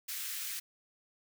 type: high-pass noise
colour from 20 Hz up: white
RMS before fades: -39 dBFS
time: 0.08-0.6 s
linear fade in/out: 10 ms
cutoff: 1500 Hz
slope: 24 dB/octave
effects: none